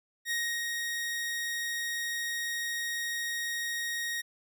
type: tone with ADSR envelope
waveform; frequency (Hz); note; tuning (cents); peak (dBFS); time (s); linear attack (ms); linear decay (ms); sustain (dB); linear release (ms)
sawtooth; 1874; A#6; +9; -25; 0.25-4.22; 60; 310; -3; 18
effects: none

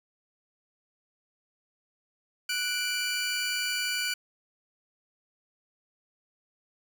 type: tone pair together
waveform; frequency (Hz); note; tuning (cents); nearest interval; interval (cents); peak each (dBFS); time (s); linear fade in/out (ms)
20% pulse; 1479.8 / 2349; F#6 / D7; 0 / 0; minor sixth; 800; -26; 2.49-4.14; 5
effects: none

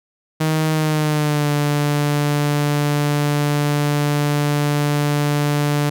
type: tone with pitch glide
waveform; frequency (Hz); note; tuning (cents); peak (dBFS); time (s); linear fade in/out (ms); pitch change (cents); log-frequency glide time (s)
sawtooth; 156.9 to 146.39; D#3 to D3; +15 to -5; -12; 0.4-5.9; 10; -120; 0.71-1.5
effects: none

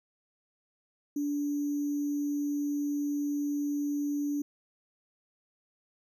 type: tone with sample-and-hold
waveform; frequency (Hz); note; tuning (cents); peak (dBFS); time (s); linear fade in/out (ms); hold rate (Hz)
sine; 290; D4; -22; -28; 1.16-4.42; 5; 6300
effects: none

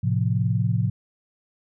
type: chord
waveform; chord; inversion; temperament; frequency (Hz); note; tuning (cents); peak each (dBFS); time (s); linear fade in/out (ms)
sine; F major; first; equal; 110 / 130.81 / 174.61; A2 / C3 / F3; 0 / 0 / 0; -22 / -24 / -26; 0.03-0.9; 10
effects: none

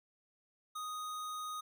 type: tone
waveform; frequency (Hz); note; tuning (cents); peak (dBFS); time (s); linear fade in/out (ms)
square; 1244.5; D#6; 0; -40; 0.75-1.61; 10
effects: none

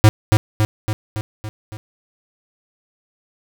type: tone with echo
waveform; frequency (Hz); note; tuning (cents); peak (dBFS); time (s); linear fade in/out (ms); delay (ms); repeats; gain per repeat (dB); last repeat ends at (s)
square; 107.4; A2; -41; -6; 0.04-0.09; 0; 280; 6; -4; 1.77
effects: none

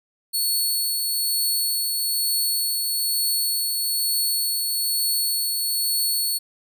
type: tone with tremolo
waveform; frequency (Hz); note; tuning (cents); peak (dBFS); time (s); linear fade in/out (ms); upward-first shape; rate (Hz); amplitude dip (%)
15% pulse; 4407; C#8; -11; -13; 0.33-6.39; 20; triangle; 1.1; 30
effects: none

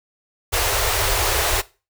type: band-stop noise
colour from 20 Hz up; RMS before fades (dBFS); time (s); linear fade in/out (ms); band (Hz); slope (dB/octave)
pink; -20; 0.52-1.62; 20; 100 to 370; 48
effects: noise-tail reverb RT60 0.3 s tail -19 dB re dry

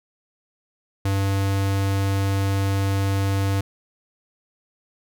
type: tone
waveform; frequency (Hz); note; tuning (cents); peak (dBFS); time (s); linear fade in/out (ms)
square; 98; G2; 0; -20; 1.05-3.61; 5
effects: none

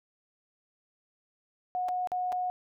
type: tone with dropouts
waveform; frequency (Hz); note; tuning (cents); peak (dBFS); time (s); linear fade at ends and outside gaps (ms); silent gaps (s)
sine; 728; F#5; -28; -28; 1.75-2.5; 0; 1.885-1.889 / 2.073-2.118 / 2.321-2.326
effects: none

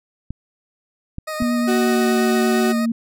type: clicks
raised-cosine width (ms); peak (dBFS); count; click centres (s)
5; -16; 3; 0.306 / 1.184 / 1.423
type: tone with vibrato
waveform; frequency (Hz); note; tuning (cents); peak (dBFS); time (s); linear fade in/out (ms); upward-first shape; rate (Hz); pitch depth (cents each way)
20% pulse; 620; D#5; -6; -20; 1.27-2.86; 10; sine; 8.5; 18
type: tone with pitch glide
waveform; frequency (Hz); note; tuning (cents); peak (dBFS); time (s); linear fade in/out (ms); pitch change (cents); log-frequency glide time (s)
sine; 240 to 230; B3 to A#3; -49 to -23; -17; 1.4-2.92; 5; -74; 1.53-2.2
type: tone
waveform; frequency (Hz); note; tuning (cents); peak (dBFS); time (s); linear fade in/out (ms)
35% pulse; 372.5; F#4; +12; -17; 1.67-2.73; 20
effects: none

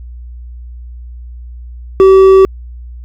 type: tone with hard clipping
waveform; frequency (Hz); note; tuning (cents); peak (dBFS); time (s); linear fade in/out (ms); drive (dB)
sine; 383.4; G4; -38; -3; 2-2.45; 0; 5
effects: added 60 Hz sine -26 dBFS peak until 3.04 s

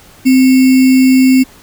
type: tone with sample-and-hold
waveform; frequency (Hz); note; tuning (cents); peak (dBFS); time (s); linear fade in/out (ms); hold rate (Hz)
sine; 260; C4; -11; -4; 0.25-1.44; 20; 2450
effects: pink hiss -41 dBFS RMS until 1.62 s

